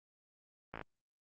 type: slowing click train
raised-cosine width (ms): 0.5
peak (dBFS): -27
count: 5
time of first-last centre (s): 0.74-0.813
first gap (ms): 17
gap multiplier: 1.05
effects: Opus 24 kbps